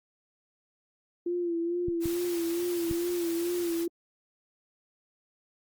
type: tone with vibrato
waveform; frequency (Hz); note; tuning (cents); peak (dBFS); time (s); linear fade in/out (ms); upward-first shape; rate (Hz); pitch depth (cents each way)
sine; 343.7; F4; -28; -27; 1.26-3.88; 5; sine; 2.3; 47
type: clicks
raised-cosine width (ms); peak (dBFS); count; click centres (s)
5; -23; 3; 1.884 / 2.057 / 2.912
type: noise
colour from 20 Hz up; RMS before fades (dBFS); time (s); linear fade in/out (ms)
white; -41; 2-3.87; 50
effects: Opus 32 kbps